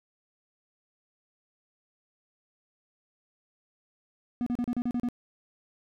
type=tone bursts; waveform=triangle; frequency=242.8 Hz; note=B3; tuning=29 cents flat; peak=-24 dBFS; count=8; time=4.41-5.087 s; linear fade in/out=0 ms; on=54 ms; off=35 ms; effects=none